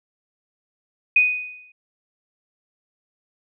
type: tone with exponential decay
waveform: sine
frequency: 2489 Hz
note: D#7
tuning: in tune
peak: -10 dBFS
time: 1.16-1.72 s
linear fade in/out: 5 ms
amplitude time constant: 120 ms
effects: none